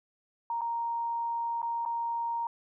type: tone with dropouts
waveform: sine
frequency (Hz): 932.3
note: A#5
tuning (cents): 0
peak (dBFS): -29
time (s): 0.5-2.47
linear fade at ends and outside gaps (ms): 2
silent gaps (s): 0.61-0.616 / 1.618-1.628 / 1.852-1.86
effects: none